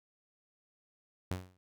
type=tone with exponential decay; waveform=sawtooth; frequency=91.9 Hz; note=F#2; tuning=11 cents flat; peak=-27 dBFS; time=1.31-1.57 s; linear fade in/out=0 ms; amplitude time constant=55 ms; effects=none